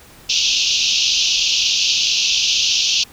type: band-pass noise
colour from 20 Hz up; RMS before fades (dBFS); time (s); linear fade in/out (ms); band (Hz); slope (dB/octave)
pink; -17; 0.29-3.04; 10; 2600 to 6400; 96
effects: pink hiss -44 dBFS RMS until 3.12 s